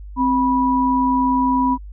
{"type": "tone pair together", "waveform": "sine", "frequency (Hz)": [261.6, 978.9], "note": ["C4", "B5"], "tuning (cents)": [0, -16], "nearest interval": "octave + major seventh", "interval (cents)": 2284, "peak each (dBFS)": -17, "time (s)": [0.16, 1.78], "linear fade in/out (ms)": 50, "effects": ["added 50 Hz sine -32 dBFS peak until 1.92 s"]}